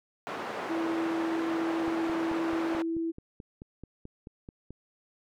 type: band-pass noise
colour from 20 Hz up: white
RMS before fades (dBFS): -36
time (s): 0.27-2.82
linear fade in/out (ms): 0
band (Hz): 260 to 1100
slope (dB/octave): 12
type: tone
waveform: sine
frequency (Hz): 329.6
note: E4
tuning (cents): 0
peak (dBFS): -28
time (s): 0.69-3.12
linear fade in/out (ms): 20
type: click train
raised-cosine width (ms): 3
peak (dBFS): -30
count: 14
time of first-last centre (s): 1.88-4.706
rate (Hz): 4.6
effects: none